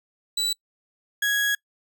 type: tone pair in turn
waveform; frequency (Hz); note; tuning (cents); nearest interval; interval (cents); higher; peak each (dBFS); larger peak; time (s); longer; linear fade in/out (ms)
35% pulse; 3951 / 1661.2; B7 / G#6; 0 / 0; octave + minor third; 1500; first; -20 / -19; second; 0.37-0.53 / 1.22-1.55; second; 5
effects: noise-tail reverb RT60 0.1 s tail -25 dB re dry